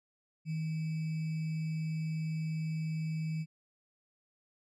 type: tone with sample-and-hold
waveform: sine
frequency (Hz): 158.6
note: D#3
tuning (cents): +33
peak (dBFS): -32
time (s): 0.45-3.46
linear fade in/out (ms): 50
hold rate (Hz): 2450
effects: low-pass 7000 Hz 12 dB/octave